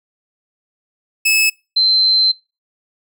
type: tone pair in turn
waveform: sawtooth / sine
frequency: 2597 / 4098 Hz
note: E7 / C8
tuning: -26 / -37 cents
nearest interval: minor sixth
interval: 789 cents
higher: second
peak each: -8 / -10 dBFS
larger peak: first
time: 1.25-1.5 / 1.76-2.32 s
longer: second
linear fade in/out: 10 ms
effects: noise-tail reverb RT60 0.3 s tail -26 dB re dry